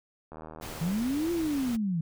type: click train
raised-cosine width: 1 ms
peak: -29 dBFS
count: 48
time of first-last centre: 0.32-0.916 s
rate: 78.8 Hz
type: noise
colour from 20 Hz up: pink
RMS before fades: -41 dBFS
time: 0.61-1.77 s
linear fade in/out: 20 ms
type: linear two-way sweep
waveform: sine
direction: up then down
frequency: 155.56 to 348.7 to 156.3 Hz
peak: -26 dBFS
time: 0.81-2.01 s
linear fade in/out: 5 ms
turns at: 1.32 s
effects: none